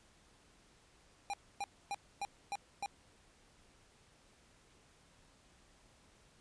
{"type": "tone bursts", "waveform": "square", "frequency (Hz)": 805, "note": "G5", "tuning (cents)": 46, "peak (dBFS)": -37, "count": 6, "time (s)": [1.3, 2.86], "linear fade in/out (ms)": 0, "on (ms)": 35, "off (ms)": 270, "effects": ["pink hiss -66 dBFS RMS until 6.4 s", "resampled to 22050 Hz"]}